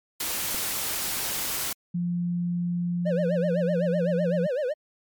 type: noise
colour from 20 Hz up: white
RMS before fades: -29 dBFS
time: 0.2-1.73 s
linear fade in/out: 5 ms
type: clicks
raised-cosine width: 2 ms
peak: -26 / -26 dBFS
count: 2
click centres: 0.544 / 0.548 s
type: tone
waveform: sine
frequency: 174.61 Hz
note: F3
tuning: in tune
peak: -24 dBFS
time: 1.94-4.47 s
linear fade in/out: 10 ms
type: tone with vibrato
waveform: triangle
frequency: 547 Hz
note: C#5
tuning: 23 cents flat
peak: -22 dBFS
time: 3.05-4.74 s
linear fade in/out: 20 ms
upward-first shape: sine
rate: 7.9 Hz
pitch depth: 210 cents each way
effects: MP3 96 kbps